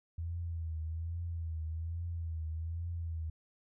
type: tone with vibrato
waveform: sine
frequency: 82.41 Hz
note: E2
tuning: in tune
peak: -35 dBFS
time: 0.18-3.3 s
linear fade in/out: 5 ms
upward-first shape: triangle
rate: 1.2 Hz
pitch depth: 75 cents each way
effects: none